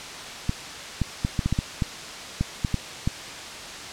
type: clicks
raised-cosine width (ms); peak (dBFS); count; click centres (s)
5; -10; 12; 0.494 / 1.017 / 1.249 / 1.392 / 1.46 / 1.526 / 1.589 / 1.822 / 2.41 / 2.648 / 2.743 / 3.075
effects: white hiss -36 dBFS RMS until 3.92 s + low-pass 6000 Hz 12 dB/octave